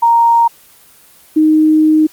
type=tone pair in turn; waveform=sine; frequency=931 / 310.7 Hz; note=A#5 / D#4; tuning=-2 / -2 cents; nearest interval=octave + perfect fifth; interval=1900 cents; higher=first; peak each=-6 dBFS; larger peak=neither; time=0.02-0.48 / 1.36-2.07 s; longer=second; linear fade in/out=10 ms; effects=white hiss -44 dBFS RMS until 2.12 s + Opus 24 kbps